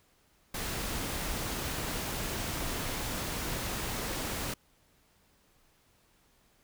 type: noise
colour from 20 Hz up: pink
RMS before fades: -35 dBFS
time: 0.54-4.54 s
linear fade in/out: 5 ms
effects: pink hiss -67 dBFS RMS until 6.63 s